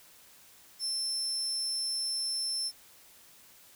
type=tone; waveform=35% pulse; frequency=5330 Hz; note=E8; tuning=18 cents sharp; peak=-28 dBFS; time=0.79-2.72 s; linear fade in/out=50 ms; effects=white hiss -57 dBFS RMS until 3.75 s

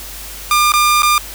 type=tone with dropouts; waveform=sawtooth; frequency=1200 Hz; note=D6; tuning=37 cents sharp; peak=-6 dBFS; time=0.51-1.18 s; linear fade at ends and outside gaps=1 ms; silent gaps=0.72-0.737 / 1.021-1.031 s; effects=added 50 Hz sine -34 dBFS peak until 1.34 s + white hiss -31 dBFS RMS until 1.34 s

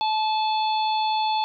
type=harmonic tone; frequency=868 Hz; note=A5; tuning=24 cents flat; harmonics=1 / 3 / 4 / 5; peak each=-21 / -35 / -32 / -33 dBFS; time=0.01-1.44 s; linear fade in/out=0 ms; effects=none

